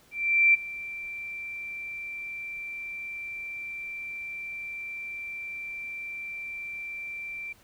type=tone with ADSR envelope; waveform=sine; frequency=2349 Hz; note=D7; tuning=in tune; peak=-15 dBFS; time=0.11-7.53 s; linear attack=430 ms; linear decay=16 ms; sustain=-19 dB; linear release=8 ms; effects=pink hiss -59 dBFS RMS until 7.63 s